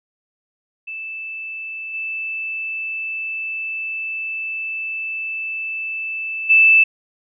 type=tone with level steps; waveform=sine; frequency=2637 Hz; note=E7; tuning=in tune; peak=-27 / -23 / -8 dBFS; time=0.87-6.84 s; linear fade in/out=10 ms; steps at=1.93 / 6.49 s; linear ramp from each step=20 ms; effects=none